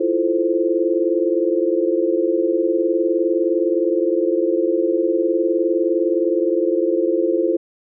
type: chord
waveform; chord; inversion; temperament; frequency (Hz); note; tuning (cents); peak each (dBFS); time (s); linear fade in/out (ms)
sine; F major seventh; third; equal; 329.6 / 349.2 / 440 / 523.3; E4 / F4 / A4 / C5; 0 / 0 / 0 / 0; -21 / -19 / -23 / -22; 0-7.57; 10
effects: none